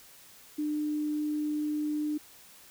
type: tone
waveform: sine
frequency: 300.4 Hz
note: D4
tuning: 39 cents sharp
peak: -28 dBFS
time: 0.58-2.18 s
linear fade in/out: 10 ms
effects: white hiss -54 dBFS RMS until 2.7 s